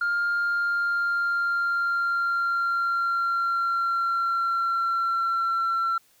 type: tone with pitch glide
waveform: sine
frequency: 1404 to 1353.8 Hz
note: F6 to E6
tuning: +9 to +46 cents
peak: -20 dBFS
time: 0.01-5.98 s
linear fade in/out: 5 ms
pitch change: -63 cents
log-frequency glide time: 0.33-5.67 s
effects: tanh soft clip ceiling -20 dBFS + white hiss -61 dBFS RMS until 6.2 s